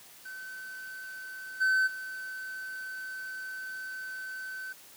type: tone with level steps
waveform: triangle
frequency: 1529 Hz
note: G6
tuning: 44 cents flat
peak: -38 / -21 / -35 dBFS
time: 0.25-4.73 s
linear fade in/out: 10 ms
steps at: 1.6 / 1.86 s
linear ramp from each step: 20 ms
effects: white hiss -53 dBFS RMS until 4.96 s + high-pass 100 Hz 12 dB/octave